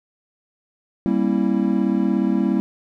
triangle chord, G diminished seventh, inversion none, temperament equal with one note detuned, 196 / 233.1 / 270.1 / 329.6 Hz, G3 / Bb3 / Db4 / Fb4, 0 / 0 / -45 / 0 cents, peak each -19 / -20 / -22 / -21 dBFS, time 1.06-2.6 s, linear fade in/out 0 ms, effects none

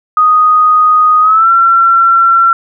sine tone with pitch glide, 1244.5 to 1357.1 Hz, D#6 to E6, 0 to +50 cents, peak -4 dBFS, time 0.17-2.53 s, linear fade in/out 2 ms, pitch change +150 cents, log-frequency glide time 1.21-1.49 s, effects none

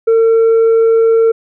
triangle tone with tanh clipping, 453.2 Hz, A#4, 49 cents flat, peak -7 dBFS, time 0.07-1.32 s, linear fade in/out 10 ms, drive 7 dB, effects none

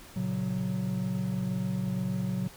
triangle chord, F# major, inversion first, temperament equal, 116.54 / 138.59 / 185 Hz, A#2 / C#3 / F#3, 0 / 0 / 0 cents, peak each -33 / -33 / -28 dBFS, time 0.16-2.48 s, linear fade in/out 5 ms, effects pink hiss -50 dBFS RMS until 2.56 s

